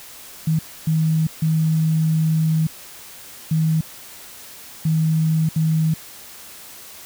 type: tone bursts at uneven times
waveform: sine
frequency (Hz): 159.1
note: D#3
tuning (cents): +39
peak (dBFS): -15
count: 6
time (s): 0.47-0.59 / 0.87-1.27 / 1.42-2.67 / 3.51-3.81 / 4.85-5.49 / 5.56-5.94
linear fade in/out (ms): 5
effects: white hiss -40 dBFS RMS until 7.05 s